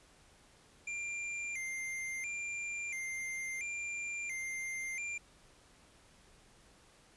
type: tone with vibrato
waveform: square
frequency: 2236 Hz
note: C#7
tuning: 14 cents sharp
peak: -38 dBFS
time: 0.87-5.18 s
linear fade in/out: 5 ms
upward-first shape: square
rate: 0.73 Hz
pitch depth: 110 cents each way
effects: pink hiss -63 dBFS RMS until 7.16 s + resampled to 24000 Hz